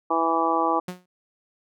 harmonic tone, 164.81 Hz, E3, in tune, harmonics 2 / 3 / 4 / 5 / 6 / 7, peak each -27 / -29 / -29 / -25 / -27 / -25 dBFS, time 0.1-0.8 s, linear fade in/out 10 ms
sawtooth tone with exponential decay, 181 Hz, F#3, 38 cents flat, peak -24 dBFS, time 0.88-1.06 s, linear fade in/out 5 ms, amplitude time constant 37 ms
effects none

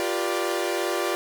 sawtooth chord, G dominant seventh, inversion third, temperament equal with one note detuned, 349.2 / 392 / 481.5 / 587.3 Hz, F4 / G4 / B4 / D5, 0 / 0 / -44 / 0 cents, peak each -24 / -26 / -28 / -26 dBFS, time 0-1.15 s, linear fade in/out 0 ms, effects none

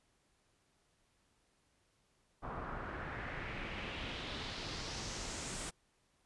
pink noise with low-pass filter sweep, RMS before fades -43 dBFS, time 2.42-5.71 s, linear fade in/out 20 ms, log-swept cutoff 1100 to 8900 Hz, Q 2.3, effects pink hiss -75 dBFS RMS until 6.25 s + resampled to 24000 Hz

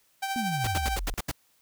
sawtooth tone with tremolo, 779 Hz, G5, 11 cents flat, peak -23 dBFS, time 0.22-0.97 s, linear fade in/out 10 ms, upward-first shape triangle, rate 13 Hz, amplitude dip 50%
sine exponential sweep, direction down, 251.3 to 32.16 Hz, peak -29 dBFS, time 0.36-1.14 s, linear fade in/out 0 ms
pink noise bursts, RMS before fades -30 dBFS, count 7, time 0.64-1.315 s, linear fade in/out 5 ms, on 33 ms, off 74 ms
effects white hiss -66 dBFS RMS until 1.61 s

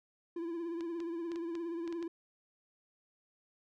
triangle tone with vibrato, 337 Hz, E4, 38 cents sharp, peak -34 dBFS, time 0.36-2.08 s, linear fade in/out 5 ms, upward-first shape triangle, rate 17 Hz, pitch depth 64 cents each way
clicks, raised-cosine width 0.2 ms, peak -32 dBFS, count 8, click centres 0.808 / 1.003 / 1.318 / 1.359 / 1.553 / 1.877 / 1.926 / 2.027 s
effects none

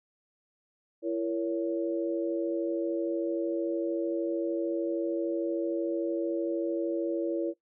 sine chord, A# diminished, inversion second, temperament just, 335.6 / 466.2 / 559.4 Hz, E4 / A#4 / C#5, +31 / 0 / +16 cents, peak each -29 / -34 / -33 dBFS, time 1.02-7.54 s, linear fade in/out 50 ms, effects noise-tail reverb RT60 0.1 s tail -17 dB re dry

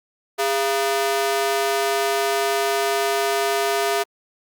sawtooth ring-modulated tone, 546 Hz, C#5, 26 cents flat, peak -12 dBFS, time 0.38-4.04 s, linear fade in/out 20 ms, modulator 139 Hz, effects Opus 48 kbps

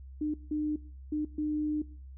sine tone bursts at uneven times, 302.2 Hz, D4, 50 cents sharp, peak -28 dBFS, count 4, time 0.21-0.34 / 0.51-0.76 / 1.12-1.25 / 1.38-1.82 s, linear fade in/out 5 ms, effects noise-tail reverb RT60 0.5 s tail -21 dB re dry + added 66 Hz sine -44 dBFS peak until 2.17 s

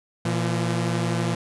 sawtooth tone pair together, 117.22 / 169.8 Hz, A#2 / F3, +10 / -48 cents, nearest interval tritone, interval 642 cents, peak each -21 dBFS, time 0.25-1.35 s, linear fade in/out 5 ms, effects resampled to 24000 Hz

